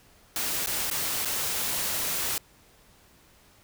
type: noise with dropouts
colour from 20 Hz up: white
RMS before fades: -29 dBFS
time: 0.36-2.38 s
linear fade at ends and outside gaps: 1 ms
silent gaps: 0.661-0.671 / 0.901-0.912 / 1.25-1.255 s
effects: pink hiss -58 dBFS RMS until 3.63 s